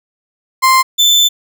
35% pulse tone pair in turn, 1046.5 / 3529 Hz, C6 / A7, 0 / +4 cents, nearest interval octave + major sixth, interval 2104 cents, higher second, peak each -5 dBFS, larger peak neither, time 0.62-0.83 / 0.98-1.29 s, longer second, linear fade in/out 20 ms, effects none

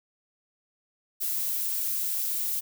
violet noise, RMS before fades -29 dBFS, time 1.2-2.61 s, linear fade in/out 20 ms, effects none

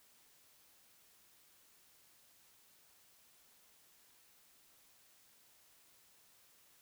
silence, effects white hiss -67 dBFS RMS until 6.81 s

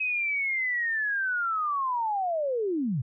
sine linear sweep, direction down, 2552 to 110 Hz, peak -25 dBFS, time 0-3.02 s, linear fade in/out 10 ms, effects none

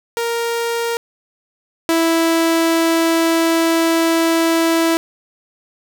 sawtooth tone pair in turn, 466.3 / 329.5 Hz, A#4 / E4, +1 / -1 cents, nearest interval tritone, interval 602 cents, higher first, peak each -14 / -9 dBFS, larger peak second, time 0.17-0.97 / 1.89-4.97 s, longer second, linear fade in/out 0 ms, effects none

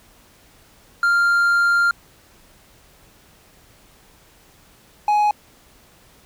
triangle tone pair in turn, 1395 / 836.7 Hz, F6 / G#5, -2 / +13 cents, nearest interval major sixth, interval 885 cents, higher first, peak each -12 dBFS, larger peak neither, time 1.03-1.91 / 5.08-5.31 s, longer first, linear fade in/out 2 ms, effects pink hiss -52 dBFS RMS until 6.25 s

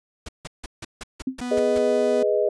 pink noise bursts, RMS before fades -34 dBFS, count 9, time 0.26-1.783 s, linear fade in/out 5 ms, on 27 ms, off 160 ms
sine tone with exponential decay, 260.8 Hz, C4, 5 cents flat, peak -19 dBFS, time 1.27-1.4 s, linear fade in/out 5 ms, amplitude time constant 27 ms
45% pulse tone with pitch glide, 246.9 to 248.5 Hz, B3 to B3, 0 to +11 cents, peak -27 dBFS, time 1.41-2.23 s, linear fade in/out 5 ms, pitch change +11 cents, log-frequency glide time 1.57-1.67 s
sine chord, G# minor, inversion none, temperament equal, 415.3 / 493.9 / 622.3 Hz, G#4 / B4 / D#5, 0 / 0 / 0 cents, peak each -22 / -24 / -22 dBFS, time 1.51-2.49 s, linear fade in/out 5 ms
effects resampled to 22050 Hz

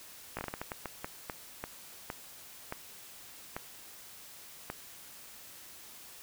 slowing click train, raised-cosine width 0.5 ms, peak -21 dBFS, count 16, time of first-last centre 0.37-4.701 s, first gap 17 ms, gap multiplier 1.35, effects white hiss -51 dBFS RMS until 6.22 s

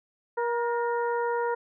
harmonic tone with a mistuned harmonic, 474 Hz, A#4, 29 cents sharp, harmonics 1 / 2 / 3 / 4, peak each -27 / -29 / -36 / -41 dBFS, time 0.37-1.55 s, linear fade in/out 10 ms, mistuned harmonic 4, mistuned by -47 cents, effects none

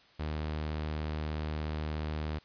sawtooth tone, 76.8 Hz, D#2, 22 cents flat, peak -29 dBFS, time 0.19-2.39 s, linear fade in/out 10 ms, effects white hiss -61 dBFS RMS until 2.44 s + resampled to 11025 Hz

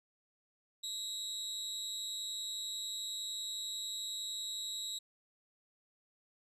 30% pulse tone with amplitude modulation, 3865 Hz, B7, 38 cents flat, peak -32 dBFS, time 0.83-4.99 s, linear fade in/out 10 ms, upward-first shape sine, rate 211 Hz, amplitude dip 80%, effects resampled to 32000 Hz

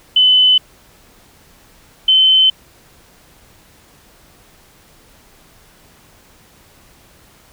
sine tone pair in turn, 3020 / 3066 Hz, F#7 / G7, +35 / -39 cents, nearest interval unison, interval 26 cents, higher second, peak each -7 dBFS, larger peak neither, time 0.16-0.58 / 2.08-2.5 s, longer neither, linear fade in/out 5 ms, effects pink hiss -48 dBFS RMS until 7.52 s

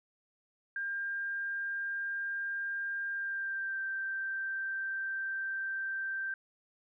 sine tone with pitch glide, 1600 to 1567.1 Hz, G6 to G6, +35 to -1 cents, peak -33 dBFS, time 0.76-6.34 s, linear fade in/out 2 ms, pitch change -36 cents, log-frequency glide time 3.11-3.81 s, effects none

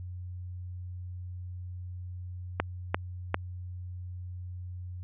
clicks, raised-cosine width 0.5 ms, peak -10 dBFS, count 3, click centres 2.6 / 2.945 / 3.344 s, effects added 90 Hz sine -37 dBFS peak until 5.03 s + resampled to 8000 Hz

